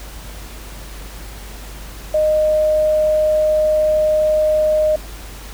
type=tone; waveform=sine; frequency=616 Hz; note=D#5; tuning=17 cents flat; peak=-12 dBFS; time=2.14-4.96 s; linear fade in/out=5 ms; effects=added 50 Hz sine -32 dBFS peak until 5.53 s + pink hiss -37 dBFS RMS until 5.53 s